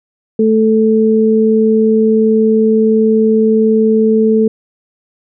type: tone pair together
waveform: sine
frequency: 219.2 / 439.3 Hz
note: A3 / A4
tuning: -6 / -3 cents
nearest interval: octave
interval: 1203 cents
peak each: -10 dBFS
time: 0.39-4.48 s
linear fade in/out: 5 ms
effects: none